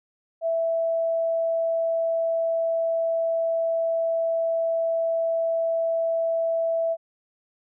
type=tone; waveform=sine; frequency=660 Hz; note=E5; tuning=2 cents sharp; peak=-21 dBFS; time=0.41-6.97 s; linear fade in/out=50 ms; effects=none